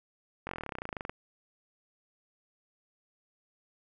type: slowing click train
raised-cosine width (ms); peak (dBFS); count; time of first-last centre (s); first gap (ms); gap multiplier
0.5; -21; 21; 0.47-1.095; 21; 1.04
effects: none